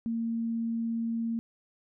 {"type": "tone", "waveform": "sine", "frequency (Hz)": 229.3, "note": "A#3", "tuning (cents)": -28, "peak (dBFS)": -28, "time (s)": [0.06, 1.39], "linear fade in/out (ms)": 0, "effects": []}